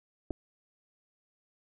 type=clicks; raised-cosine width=2 ms; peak=-22 dBFS; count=2; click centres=0.306 / 0.309 s; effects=none